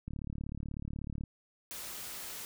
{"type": "click train", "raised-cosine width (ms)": 5, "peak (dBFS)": -27, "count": 43, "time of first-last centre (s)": [0.08, 1.237], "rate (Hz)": 36.3}
{"type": "noise", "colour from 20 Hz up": "white", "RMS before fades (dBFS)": -43, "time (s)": [1.71, 2.45], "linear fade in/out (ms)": 0}
{"effects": []}